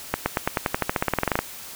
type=accelerating click train; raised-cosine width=0.5 ms; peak=-5 dBFS; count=19; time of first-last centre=0.14-1.39 s; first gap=120 ms; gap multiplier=0.93; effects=white hiss -39 dBFS RMS until 1.75 s